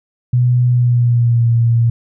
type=tone with pitch glide; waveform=sine; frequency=123.4 to 116.74 Hz; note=B2 to A#2; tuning=-1 to +3 cents; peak=-9 dBFS; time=0.33-1.9 s; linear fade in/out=5 ms; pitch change=-96 cents; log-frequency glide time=0.69-1.49 s; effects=none